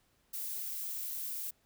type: noise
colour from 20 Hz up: violet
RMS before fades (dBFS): -39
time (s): 0.33-1.51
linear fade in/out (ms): 10
effects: pink hiss -72 dBFS RMS until 1.65 s